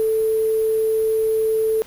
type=tone with sample-and-hold; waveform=sine; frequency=440 Hz; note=A4; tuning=in tune; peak=-16 dBFS; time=0-1.82 s; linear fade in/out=0 ms; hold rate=11025 Hz; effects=pink hiss -45 dBFS RMS until 1.86 s